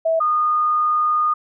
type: tone pair in turn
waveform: sine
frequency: 651 / 1225.9 Hz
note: E5 / D#6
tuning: -22 / -26 cents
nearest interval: major seventh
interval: 1096 cents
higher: second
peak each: -15 dBFS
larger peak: neither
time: 0.05-0.2 / 0.2-1.34 s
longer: second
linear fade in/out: 10 ms
effects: none